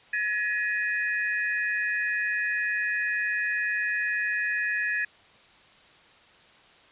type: tone cluster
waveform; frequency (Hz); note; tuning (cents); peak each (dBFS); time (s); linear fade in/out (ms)
sine; 1691 / 1893 / 2491; G#6 / A#6 / D#7; +31 / +26 / +1; -27 / -30 / -33; 0.13-5.05; 5
effects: white hiss -55 dBFS RMS until 6.91 s + resampled to 8000 Hz